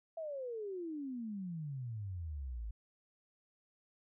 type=exponential sweep; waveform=sine; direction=down; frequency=668 to 51.5 Hz; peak=-39 dBFS; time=0.17-2.71 s; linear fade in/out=5 ms; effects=none